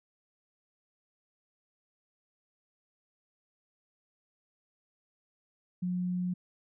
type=tone; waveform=sine; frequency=180 Hz; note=F#3; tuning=47 cents flat; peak=-29 dBFS; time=5.82-6.34 s; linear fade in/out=10 ms; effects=none